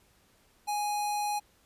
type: tone with notch filter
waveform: square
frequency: 830.6 Hz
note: G#5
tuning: in tune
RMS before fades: -31 dBFS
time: 0.67-1.4 s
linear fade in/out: 20 ms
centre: 1800 Hz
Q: 0.89
effects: pink hiss -65 dBFS RMS until 1.65 s + resampled to 32000 Hz